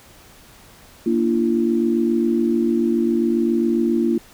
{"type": "chord", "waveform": "sine", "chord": "Bb major", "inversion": "none", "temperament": "equal with one note detuned", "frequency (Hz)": [233.1, 293.7, 340.9], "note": ["Bb3", "D4", "F4"], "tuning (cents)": [0, 0, -42], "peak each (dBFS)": [-19, -24, -19], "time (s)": [1.06, 4.18], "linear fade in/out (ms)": 5, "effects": ["pink hiss -47 dBFS RMS until 4.33 s"]}